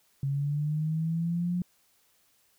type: linear sweep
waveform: sine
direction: up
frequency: 136.8 to 179.4 Hz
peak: -26 dBFS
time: 0.23-1.62 s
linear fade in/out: 2 ms
effects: white hiss -67 dBFS RMS until 2.58 s